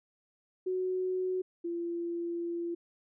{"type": "tone pair in turn", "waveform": "sine", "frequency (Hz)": [370, 341.8], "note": ["F#4", "F4"], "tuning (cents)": [0, -37], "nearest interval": "minor second", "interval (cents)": 137, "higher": "first", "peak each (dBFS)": [-29, -32], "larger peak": "first", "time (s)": [[0.66, 1.42], [1.64, 2.75]], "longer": "second", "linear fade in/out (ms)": 10, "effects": []}